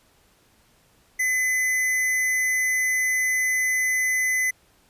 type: tone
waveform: square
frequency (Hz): 2025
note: B6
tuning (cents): +43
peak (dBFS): -21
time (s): 1.19-4.51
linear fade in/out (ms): 10
effects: pink hiss -60 dBFS RMS until 4.89 s + resampled to 32000 Hz